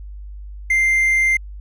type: tone with hard clipping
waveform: triangle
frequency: 2093 Hz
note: C7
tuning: in tune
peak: -14 dBFS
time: 0.7-1.37 s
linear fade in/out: 5 ms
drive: 5 dB
effects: added 50 Hz sine -31 dBFS peak until 1.6 s